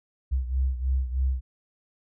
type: beating tone pair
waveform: sine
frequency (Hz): 64.4 / 67.6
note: C2 / C#2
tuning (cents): -27 / -43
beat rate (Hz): 3.2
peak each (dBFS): -24 / -29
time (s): 0.31-1.41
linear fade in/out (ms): 20
effects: none